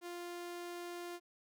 sawtooth tone, 349.2 Hz, F4, in tune, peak -39 dBFS, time 0.01-1.2 s, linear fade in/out 50 ms, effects none

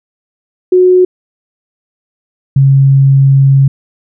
sine tone pair in turn, 365.8 / 136.51 Hz, F#4 / C#3, -20 / -26 cents, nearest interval octave + perfect fourth, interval 1706 cents, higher first, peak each -3 dBFS, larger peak neither, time 0.72-1.05 / 2.56-3.68 s, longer second, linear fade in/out 5 ms, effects none

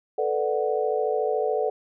sine chord, B minor seventh, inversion third, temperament equal, 440 / 493.9 / 587.3 / 740 Hz, A4 / B4 / D5 / F#5, 0 / 0 / 0 / 0 cents, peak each -25 / -28 / -29 / -29 dBFS, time 0.18-1.7 s, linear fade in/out 5 ms, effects none

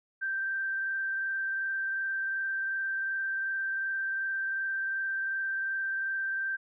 sine tone with frequency modulation, 1568 Hz, G6, in tune, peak -29 dBFS, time 0.21-6.57 s, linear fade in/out 20 ms, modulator 22.7 Hz, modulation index 0.64, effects none

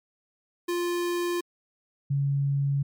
square / sine tone pair in turn, 349.2 / 139.99 Hz, F4 / C#3, 0 / +17 cents, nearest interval octave + major third, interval 1583 cents, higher first, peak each -26 / -22 dBFS, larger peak second, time 0.68-1.41 / 2.1-2.83 s, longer neither, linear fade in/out 10 ms, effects MP3 96 kbps

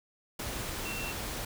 sine tone in noise, 2711 Hz, E7, 48 cents sharp, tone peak -38 dBFS, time 0.85-1.12 s, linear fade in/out 5 ms, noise pink, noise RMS -37 dBFS, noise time 0.39-1.45 s, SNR -4 dB, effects none

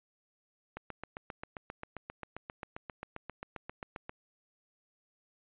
click train, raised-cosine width 0.5 ms, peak -25 dBFS, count 26, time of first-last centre 0.77-4.094 s, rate 7.52 Hz, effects resampled to 8000 Hz

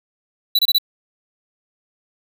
square tone bursts, 3951 Hz, B7, in tune, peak -13 dBFS, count 4, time 0.55-0.784 s, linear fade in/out 5 ms, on 39 ms, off 26 ms, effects none

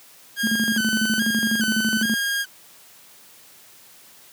sawtooth tone with vibrato, 1568 Hz, G6, in tune, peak -18 dBFS, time 0.36-2.46 s, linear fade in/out 50 ms, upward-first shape square, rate 1.2 Hz, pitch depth 61 cents each way
sine tone with tremolo, 221.2 Hz, A3, 9 cents sharp, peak -19 dBFS, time 0.43-2.15 s, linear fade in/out 10 ms, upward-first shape square, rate 12 Hz, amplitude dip 80%
effects white hiss -49 dBFS RMS until 4.32 s + high-pass 100 Hz 12 dB/octave

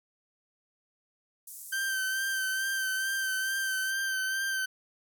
white band-pass noise, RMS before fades -45 dBFS, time 1.47-3.91 s, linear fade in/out 5 ms, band 7400 to 14000 Hz, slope 24 dB/octave
40% pulse tone with vibrato, 1556 Hz, G6, 13 cents flat, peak -28 dBFS, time 1.72-4.66 s, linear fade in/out 10 ms, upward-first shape sine, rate 2.3 Hz, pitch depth 27 cents each way
effects none

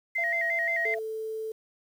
sine tone with vibrato, 1979 Hz, B6, 3 cents sharp, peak -25 dBFS, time 0.15-0.95 s, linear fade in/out 10 ms, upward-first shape square, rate 5.7 Hz, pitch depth 83 cents each way
sine tone with pitch glide, 678 to 671 Hz, E5 to E5, +49 to +31 cents, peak -32 dBFS, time 0.18-0.99 s, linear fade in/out 5 ms, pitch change -18 cents, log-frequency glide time 0.3-0.43 s
sine tone, 440 Hz, A4, in tune, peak -31 dBFS, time 0.85-1.52 s, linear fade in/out 5 ms
effects tanh soft clip ceiling -16 dBFS + 9-bit

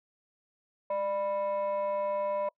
sine tone pair together, 596.5 / 987.8 Hz, D5 / B5, +27 / 0 cents, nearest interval major sixth, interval 873 cents, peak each -27 / -32 dBFS, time 0.9-2.49 s, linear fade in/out 5 ms, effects noise-tail reverb RT60 0.1 s tail -25 dB re dry + tanh soft clip ceiling -25 dBFS

